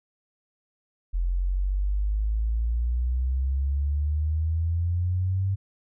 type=exponential sweep; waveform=sine; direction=up; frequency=42.86 to 98 Hz; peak=-22 dBFS; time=1.13-5.56 s; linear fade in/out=20 ms; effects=none